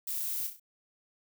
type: noise with echo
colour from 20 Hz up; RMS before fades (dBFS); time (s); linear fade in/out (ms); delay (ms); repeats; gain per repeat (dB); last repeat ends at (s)
violet; -35; 0.07-0.47; 5; 32; 4; -6; 0.598
effects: none